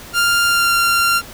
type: tone with pitch glide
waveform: sawtooth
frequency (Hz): 1396.9 to 1382.5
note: F6 to F6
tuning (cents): 0 to -18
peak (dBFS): -9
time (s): 0.13-1.22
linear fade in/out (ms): 50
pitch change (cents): -18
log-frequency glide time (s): 0.45-0.74
effects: pink hiss -36 dBFS RMS until 1.33 s